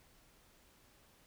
silence, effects pink hiss -66 dBFS RMS until 1.26 s

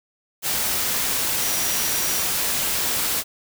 sine tone in noise, 5790 Hz, F#8, 38 cents flat, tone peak -30 dBFS, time 1.39-2.25 s, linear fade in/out 50 ms, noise white, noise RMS -23 dBFS, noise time 0.42-3.24 s, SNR -10 dB, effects none

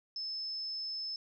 sine tone, 5240 Hz, E8, 11 cents flat, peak -36 dBFS, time 0.16-1.16 s, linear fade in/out 2 ms, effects 13-bit

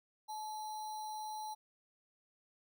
sine tone with sample-and-hold, 859 Hz, A5, 42 cents flat, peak -40 dBFS, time 0.28-1.55 s, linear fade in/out 20 ms, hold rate 4900 Hz, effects none

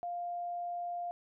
sine tone, 700 Hz, F5, 4 cents sharp, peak -35 dBFS, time 0.03-1.11 s, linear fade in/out 0 ms, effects none

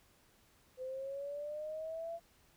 sine linear sweep, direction up, 508 to 680 Hz, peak -39 dBFS, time 0.77-2.2 s, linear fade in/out 50 ms, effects pink hiss -68 dBFS RMS until 2.56 s

